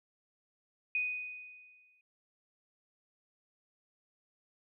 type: tone with exponential decay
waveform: sine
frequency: 2489 Hz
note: D#7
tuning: in tune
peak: -28 dBFS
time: 0.95-2.01 s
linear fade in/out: 2 ms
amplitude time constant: 230 ms
effects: none